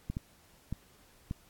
clicks, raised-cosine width 5 ms, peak -22 dBFS, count 4, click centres 0.1 / 0.169 / 0.726 / 1.311 s, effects pink hiss -62 dBFS RMS until 1.49 s + AAC 64 kbps

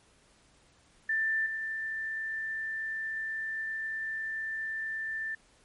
sine tone with level steps, 1776 Hz, A6, 16 cents sharp, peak -26 / -32 dBFS, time 1.09-5.35 s, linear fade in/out 5 ms, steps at 1.46 s, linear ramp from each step 2 ms, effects pink hiss -63 dBFS RMS until 5.64 s + MP3 48 kbps

